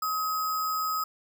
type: tone with sample-and-hold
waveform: sine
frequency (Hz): 1267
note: D#6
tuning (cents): +31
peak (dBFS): -26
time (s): 0.02-1.04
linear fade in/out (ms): 5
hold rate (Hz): 6300
effects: none